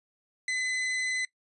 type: tone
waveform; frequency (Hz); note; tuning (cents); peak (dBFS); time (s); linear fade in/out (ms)
40% pulse; 2022; B6; +40; -27; 0.48-1.25; 2
effects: noise-tail reverb RT60 0.1 s tail -20 dB re dry + resampled to 24000 Hz